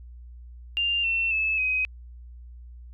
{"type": "tone with pitch steps", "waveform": "sine", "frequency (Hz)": [2794, 2700, 2610, 2522], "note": ["F7", "E7", "E7", "D#7"], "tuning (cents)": [0, 41, -18, 23], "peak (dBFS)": -22, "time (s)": [0.77, 1.85], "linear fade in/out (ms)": 0, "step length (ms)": 270, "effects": ["added 60 Hz sine -41 dBFS peak until 2.93 s"]}